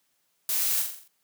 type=noise with echo; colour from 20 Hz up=blue; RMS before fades=-27 dBFS; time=0.49-0.82 s; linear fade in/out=2 ms; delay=43 ms; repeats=6; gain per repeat=-5 dB; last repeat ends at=1.078 s; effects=white hiss -72 dBFS RMS until 1.23 s + high-pass 100 Hz 12 dB/octave